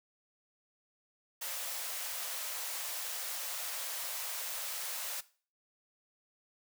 white high-pass noise, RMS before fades -39 dBFS, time 1.41-5.21 s, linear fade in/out 10 ms, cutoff 480 Hz, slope 96 dB/octave, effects noise-tail reverb RT60 0.4 s tail -18 dB re dry

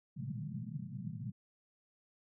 pink band-pass noise, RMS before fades -42 dBFS, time 0.16-1.32 s, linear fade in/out 20 ms, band 110 to 220 Hz, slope 96 dB/octave, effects none

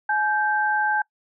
sine tone pair together, 848.1 / 1568 Hz, G#5 / G6, +36 / 0 cents, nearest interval major seventh, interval 1064 cents, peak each -22 dBFS, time 0.09-1.02 s, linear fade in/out 5 ms, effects noise-tail reverb RT60 0.1 s tail -24 dB re dry

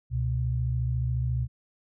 sine tone pair together, 69.23 / 123.47 Hz, C#2 / B2, -2 / 0 cents, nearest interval minor seventh, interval 1002 cents, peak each -29 / -26 dBFS, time 0.1-1.48 s, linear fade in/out 50 ms, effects none

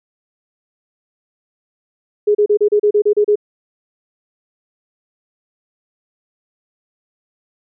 sine tone bursts, 416.4 Hz, G#4, 5 cents sharp, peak -9 dBFS, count 10, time 2.27-3.357 s, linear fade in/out 10 ms, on 79 ms, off 33 ms, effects none

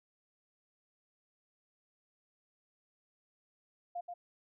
sine tone with echo, 702 Hz, F5, 9 cents sharp, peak -36 dBFS, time 3.95-4.01 s, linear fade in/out 10 ms, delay 130 ms, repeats 1, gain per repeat -4 dB, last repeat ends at 4.14 s, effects none

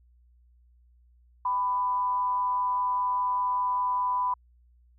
sine tone with amplitude modulation, 996 Hz, B5, 14 cents sharp, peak -22 dBFS, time 1.45-4.34 s, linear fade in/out 5 ms, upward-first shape sine, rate 197 Hz, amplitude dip 40%, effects added 60 Hz sine -57 dBFS peak until 4.98 s

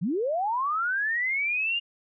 sine linear sweep, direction up, 145.5 to 2850 Hz, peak -24 dBFS, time 0.01-1.8 s, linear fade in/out 20 ms, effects none

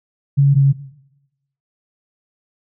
sine tone pair in turn, 140 / 138.23 Hz, C#3 / C#3, +18 / -5 cents, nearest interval unison, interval 23 cents, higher first, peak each -8 dBFS, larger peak neither, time 0.37-0.55 / 0.55-0.73 s, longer neither, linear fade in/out 20 ms, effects noise-tail reverb RT60 0.9 s tail -17 dB re dry

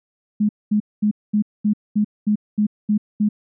sine tone bursts, 210 Hz, G#3, 19 cents sharp, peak -14 dBFS, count 10, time 0.4-3.29 s, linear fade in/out 10 ms, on 91 ms, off 220 ms, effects none

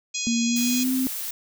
harmonic tone, 830.6 Hz, G#5, in tune, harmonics 3 / 4 / 5 / 6 / 7 / 8 / 9, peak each -33 / -34 / -35 / -36 / -36 / -30 / -36 dBFS, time 0.14-0.84 s, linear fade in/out 10 ms
sine tone with pitch glide, 233.1 to 260.1 Hz, A#3 to C4, 0 to -10 cents, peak -21 dBFS, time 0.27-1.07 s, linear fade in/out 0 ms, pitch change +190 cents, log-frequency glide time 0.45-0.93 s
blue noise, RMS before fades -31 dBFS, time 0.56-1.31 s, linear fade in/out 5 ms
effects none

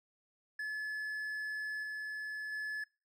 triangle tone with level steps, 1718 Hz, A6, 42 cents flat, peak -34 / -36 / -34 dBFS, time 0.59-2.84 s, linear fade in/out 5 ms, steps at 1.83 / 2.52 s, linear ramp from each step 5 ms, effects noise-tail reverb RT60 0.3 s tail -23 dB re dry

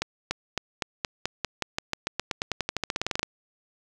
accelerating click train, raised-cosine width 0.2 ms, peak -9 dBFS, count 27, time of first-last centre 0.02-3.23 s, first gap 290 ms, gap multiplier 0.92, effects none

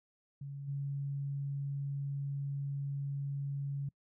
sine tone with level steps, 140.1 Hz, C#3, 19 cents sharp, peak -40 / -34 dBFS, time 0.41-3.89 s, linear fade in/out 5 ms, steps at 0.67 s, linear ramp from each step 20 ms, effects noise-tail reverb RT60 0.1 s tail -26 dB re dry

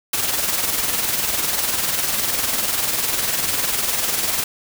white noise with tremolo, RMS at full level -19 dBFS, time 0.13-4.44 s, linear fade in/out 5 ms, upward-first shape sine, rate 20 Hz, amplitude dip 50%, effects none

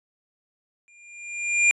square tone with exponential growth, 2400 Hz, D7, 37 cents sharp, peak -14 dBFS, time 0.88-1.71 s, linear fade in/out 0 ms, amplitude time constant 180 ms, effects resampled to 24000 Hz

